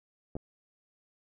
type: clicks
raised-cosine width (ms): 2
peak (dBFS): -25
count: 2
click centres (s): 0.354 / 0.366
effects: none